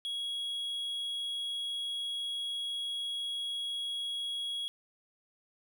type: tone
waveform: triangle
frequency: 3322 Hz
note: G#7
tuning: in tune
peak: -32 dBFS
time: 0.05-4.68 s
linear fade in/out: 0 ms
effects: none